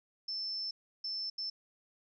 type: tone bursts at uneven times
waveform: sine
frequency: 5300 Hz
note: E8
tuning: 9 cents sharp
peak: -35 dBFS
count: 3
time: 0.28-0.71 / 1.04-1.3 / 1.38-1.5 s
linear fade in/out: 5 ms
effects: none